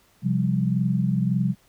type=chord; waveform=sine; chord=C suspended fourth; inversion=none; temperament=just; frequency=130.81 / 174.42 / 196.22 Hz; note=C3 / F3 / G3; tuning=0 / -2 / +2 cents; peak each=-24 dBFS; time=0.22-1.55 s; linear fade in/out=50 ms; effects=pink hiss -60 dBFS RMS until 1.68 s